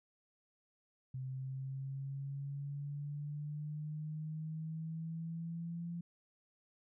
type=exponential sweep; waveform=sine; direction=up; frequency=130 to 171.7 Hz; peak=-39 dBFS; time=1.14-6.01 s; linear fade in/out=5 ms; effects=none